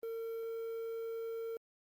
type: tone with quantisation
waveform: triangle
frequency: 455.1 Hz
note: A#4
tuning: 42 cents flat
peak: -36 dBFS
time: 0.03-1.57 s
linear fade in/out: 2 ms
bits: 10
effects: Opus 32 kbps